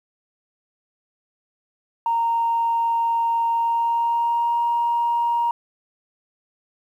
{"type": "tone with pitch glide", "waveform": "sine", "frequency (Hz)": [926, 941.6], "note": ["A#5", "A#5"], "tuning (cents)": [-12, 17], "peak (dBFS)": -17, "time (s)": [2.06, 5.51], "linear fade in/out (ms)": 2, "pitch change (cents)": 29, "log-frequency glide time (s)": [3.52, 4.62], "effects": ["tanh soft clip ceiling -13 dBFS", "9-bit"]}